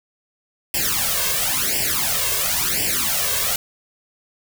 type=noise with flanger; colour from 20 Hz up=white; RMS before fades=-21 dBFS; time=0.74-3.56 s; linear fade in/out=2 ms; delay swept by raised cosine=0.38 to 1.88 ms; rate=0.96 Hz; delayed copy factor=+1; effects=none